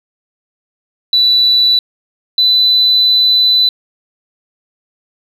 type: tone pair in turn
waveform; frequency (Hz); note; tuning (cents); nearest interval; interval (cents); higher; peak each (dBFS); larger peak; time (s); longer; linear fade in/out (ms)
sine; 3963 / 3997; B7 / B7; +5 / +20; unison; 15; second; -6 / -6; neither; 1.13-1.79 / 2.38-3.69; second; 2
effects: tanh soft clip ceiling -2 dBFS